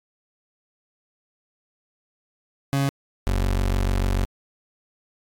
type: tone pair in turn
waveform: 30% pulse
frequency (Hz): 138.59 / 46.8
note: C#3 / F#1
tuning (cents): 0 / +20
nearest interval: octave + perfect fifth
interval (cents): 1880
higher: first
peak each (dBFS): -17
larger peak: neither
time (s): 2.73-2.89 / 3.27-4.25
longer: second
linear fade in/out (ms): 0
effects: AAC 64 kbps